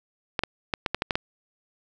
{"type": "clicks", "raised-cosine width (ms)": 0.3, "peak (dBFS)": -8, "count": 8, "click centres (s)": [0.392, 0.436, 0.738, 0.862, 0.946, 1.021, 1.108, 1.155], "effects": []}